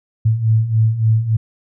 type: beating tone pair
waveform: sine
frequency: 108.8 / 112.3 Hz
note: A2 / A2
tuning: -19 / +36 cents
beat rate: 3.5 Hz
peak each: -18 / -13 dBFS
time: 0.25-1.37 s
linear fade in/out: 10 ms
effects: none